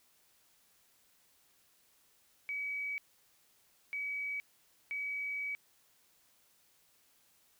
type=tone bursts at uneven times; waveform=sine; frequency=2275 Hz; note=C#7; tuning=44 cents sharp; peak=-35 dBFS; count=3; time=2.49-2.98 / 3.93-4.4 / 4.91-5.55 s; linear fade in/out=0 ms; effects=white hiss -69 dBFS RMS until 7.59 s